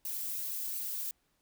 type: noise with flanger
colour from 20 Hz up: violet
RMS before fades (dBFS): -37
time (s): 0.05-1.11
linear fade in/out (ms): 2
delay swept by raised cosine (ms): 0.56 to 4.66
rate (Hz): 1.4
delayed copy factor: -0.5
effects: pink hiss -75 dBFS RMS until 1.41 s